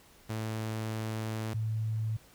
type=tone pair in turn; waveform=sawtooth / sine; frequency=110 / 110 Hz; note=A2 / A2; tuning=0 / 0 cents; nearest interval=unison; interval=0 cents; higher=neither; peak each=-29 / -29 dBFS; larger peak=neither; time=0.29-1.54 / 1.54-2.17 s; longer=first; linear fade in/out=10 ms; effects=pink hiss -59 dBFS RMS until 2.34 s